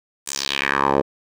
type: tone with band-pass filter sweep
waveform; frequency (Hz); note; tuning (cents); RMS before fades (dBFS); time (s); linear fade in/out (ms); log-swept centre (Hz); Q
10% pulse; 69.4; C#2; +3; -21; 0.26-1.02; 20; 8800 to 530; 2.6
effects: none